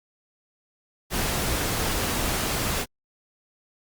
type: noise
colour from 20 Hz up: pink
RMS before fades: -26 dBFS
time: 1.1-2.86 s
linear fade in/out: 50 ms
effects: Opus 48 kbps